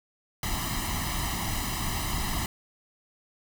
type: noise with comb filter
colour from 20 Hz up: pink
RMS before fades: -30 dBFS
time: 0.43-2.46 s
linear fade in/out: 2 ms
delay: 1 ms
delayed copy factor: +0.85
effects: none